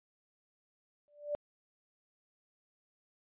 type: tone with exponential growth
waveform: sine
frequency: 587.3 Hz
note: D5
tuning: in tune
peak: -29 dBFS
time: 1.08-1.35 s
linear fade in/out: 0 ms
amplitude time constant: 57 ms
effects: resampled to 8000 Hz